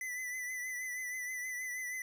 square tone with vibrato, 2000 Hz, B6, 21 cents sharp, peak -38 dBFS, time 0.01-2.02 s, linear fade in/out 2 ms, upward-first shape triangle, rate 6.3 Hz, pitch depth 46 cents each way, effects 11-bit

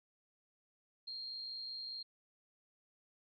sine tone with amplitude modulation, 4217 Hz, C8, 13 cents sharp, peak -40 dBFS, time 1.07-2.03 s, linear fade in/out 10 ms, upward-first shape sine, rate 125 Hz, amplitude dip 45%, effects none

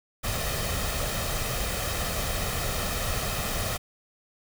pink noise with comb filter, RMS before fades -29 dBFS, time 0.23-3.78 s, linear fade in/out 20 ms, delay 1.6 ms, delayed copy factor +0.55, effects none

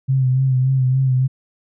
sine tone with vibrato, 130.81 Hz, C3, in tune, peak -13 dBFS, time 0.08-1.28 s, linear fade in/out 20 ms, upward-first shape sine, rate 3.5 Hz, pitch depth 41 cents each way, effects none

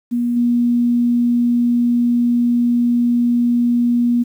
sine tone with level steps, 240 Hz, B3, 49 cents flat, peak -15 / -12 dBFS, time 0.11-4.24 s, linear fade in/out 20 ms, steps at 0.36 s, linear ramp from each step 10 ms, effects 8-bit

